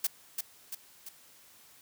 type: noise with echo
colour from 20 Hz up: blue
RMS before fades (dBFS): -28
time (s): 0.04-0.07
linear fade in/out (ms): 5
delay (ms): 340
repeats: 3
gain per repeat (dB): -5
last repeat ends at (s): 1.09
effects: white hiss -58 dBFS RMS until 1.81 s + high-pass 60 Hz 12 dB/octave